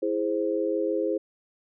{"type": "chord", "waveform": "sine", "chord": "E augmented", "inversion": "none", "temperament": "equal", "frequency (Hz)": [329.6, 415.3, 523.3], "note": ["E4", "G#4", "B#4"], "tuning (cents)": [0, 0, 0], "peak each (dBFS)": -28, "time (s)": [0.02, 1.18], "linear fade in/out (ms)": 10, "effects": []}